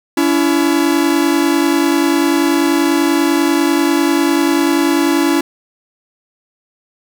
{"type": "tone pair together", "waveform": "45% pulse", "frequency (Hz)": [284.1, 334.3], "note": ["C#4", "E4"], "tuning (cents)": [43, 24], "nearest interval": "minor third", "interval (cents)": 281, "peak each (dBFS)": -14, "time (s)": [0.17, 5.41], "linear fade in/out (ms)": 5, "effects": ["8-bit"]}